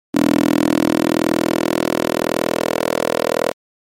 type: tone with high-pass filter sweep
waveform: 10% pulse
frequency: 40.9 Hz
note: E1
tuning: 13 cents flat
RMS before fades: -17 dBFS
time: 0.14-3.52 s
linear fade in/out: 10 ms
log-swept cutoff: 290 to 470 Hz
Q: 4.1
effects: MP3 64 kbps